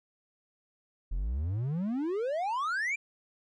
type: exponential sweep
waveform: triangle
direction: up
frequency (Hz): 38.89 to 2420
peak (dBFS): -27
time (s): 1.11-2.96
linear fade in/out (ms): 10
effects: resampled to 22050 Hz